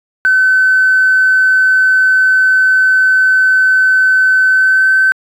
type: tone with pitch glide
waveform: triangle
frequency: 1522 to 1536.1 Hz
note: F#6 to G6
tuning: +48 to -36 cents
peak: -3 dBFS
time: 0.25-5.12 s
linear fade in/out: 0 ms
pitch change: +16 cents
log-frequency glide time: 4.49-4.91 s
effects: tanh soft clip ceiling -4 dBFS